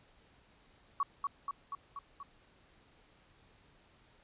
sine tone with echo, 1123 Hz, C#6, 22 cents sharp, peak -28 dBFS, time 1-1.03 s, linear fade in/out 2 ms, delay 240 ms, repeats 5, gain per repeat -3 dB, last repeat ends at 2.23 s, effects pink hiss -65 dBFS RMS until 4.23 s + resampled to 8000 Hz

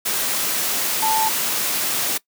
sine tone in noise, 880 Hz, A5, in tune, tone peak -18 dBFS, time 1.02-1.29 s, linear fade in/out 10 ms, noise white, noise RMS -22 dBFS, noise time 0.05-2.18 s, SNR +1 dB, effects noise-tail reverb RT60 0.1 s tail -21 dB re dry + high-pass 150 Hz 12 dB/octave

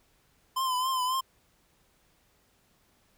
square tone with vibrato, 1028 Hz, C6, 31 cents flat, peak -27 dBFS, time 0.56-1.21 s, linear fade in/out 10 ms, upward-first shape triangle, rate 3.7 Hz, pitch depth 61 cents each way, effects pink hiss -67 dBFS RMS until 3.17 s

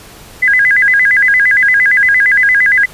sine tone with vibrato, 1813 Hz, A#6, 49 cents flat, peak -6 dBFS, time 0.42-2.86 s, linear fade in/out 10 ms, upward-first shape square, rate 8.7 Hz, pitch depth 180 cents each way, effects pink hiss -36 dBFS RMS until 2.93 s + resampled to 32000 Hz

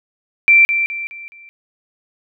sine tone with echo, 2349 Hz, D7, in tune, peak -6 dBFS, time 0.48-0.65 s, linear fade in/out 0 ms, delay 210 ms, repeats 4, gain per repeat -8 dB, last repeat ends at 1.49 s, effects none

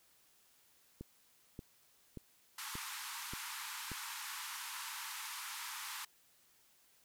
click train, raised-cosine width 3 ms, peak -32 dBFS, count 6, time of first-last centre 1.01-3.917 s, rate 1.72 Hz
pink band-pass noise, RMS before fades -45 dBFS, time 2.58-6.05 s, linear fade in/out 5 ms, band 860 to 15000 Hz, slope 96 dB/octave
effects white hiss -69 dBFS RMS until 7.04 s

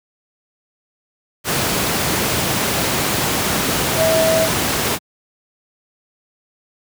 sine tone in noise, 646 Hz, E5, 35 cents flat, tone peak -14 dBFS, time 3.96-4.49 s, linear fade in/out 50 ms, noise pink, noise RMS -18 dBFS, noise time 1.44-4.99 s, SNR +1 dB, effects high-pass 100 Hz 12 dB/octave

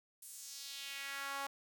sawtooth tone with high-pass filter sweep, 277.2 Hz, C#4, in tune, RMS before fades -45 dBFS, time 0.22-1.47 s, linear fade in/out 5 ms, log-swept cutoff 10000 to 880 Hz, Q 1.8, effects none

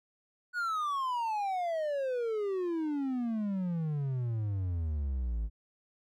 triangle exponential sweep, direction down, 1480 to 51.91 Hz, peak -28 dBFS, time 0.53-5.5 s, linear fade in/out 50 ms, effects none

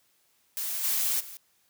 blue noise with level steps, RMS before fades -32 / -27 / -43 dBFS, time 0.57-1.37 s, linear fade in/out 0 ms, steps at 0.83 / 1.19 s, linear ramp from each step 20 ms, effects white hiss -68 dBFS RMS until 1.69 s + high-pass 60 Hz 12 dB/octave

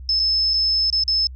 sine tone with dropouts, 5230 Hz, E8, 15 cents flat, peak -16 dBFS, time 0.09-1.27 s, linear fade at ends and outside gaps 1 ms, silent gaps 0.194-0.198 / 0.536-0.54 / 0.901-0.927 / 1.037-1.079 s, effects added 64 Hz sine -33 dBFS peak until 1.35 s

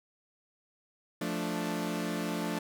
sawtooth chord, D minor, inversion first, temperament equal, 174.61 / 220 / 293.7 Hz, F3 / A3 / D4, 0 / 0 / 0 cents, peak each -32 dBFS, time 1.21-2.59 s, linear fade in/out 5 ms, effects none

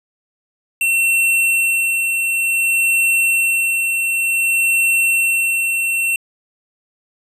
square tone with tremolo, 2710 Hz, E7, 47 cents sharp, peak -13 dBFS, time 0.81-6.16 s, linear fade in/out 2 ms, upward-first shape sine, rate 0.55 Hz, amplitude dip 35%, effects resampled to 32000 Hz

